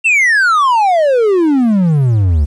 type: exponential sweep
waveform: triangle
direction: down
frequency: 2755 to 69 Hz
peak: -6 dBFS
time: 0.04-2.46 s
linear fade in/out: 20 ms
effects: resampled to 24000 Hz + 8-bit